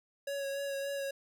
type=tone with vibrato; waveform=square; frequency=556 Hz; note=C#5; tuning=5 cents sharp; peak=-35 dBFS; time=0.27-1.11 s; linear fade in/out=5 ms; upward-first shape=sine; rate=3.5 Hz; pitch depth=19 cents each way; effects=none